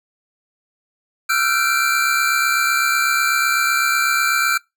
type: tone cluster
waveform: square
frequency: 1335 / 1403 / 1542 / 2357 Hz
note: E6 / F6 / G6 / D7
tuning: +22 / +8 / -29 / +6 cents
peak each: -22 dBFS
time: 1.29-4.58 s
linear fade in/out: 10 ms
effects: noise-tail reverb RT60 0.2 s tail -25 dB re dry